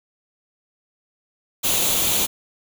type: noise with comb filter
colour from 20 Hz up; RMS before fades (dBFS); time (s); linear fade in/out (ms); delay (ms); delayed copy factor
white; -20; 1.63-2.27; 20; 0.29; +0.55
effects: none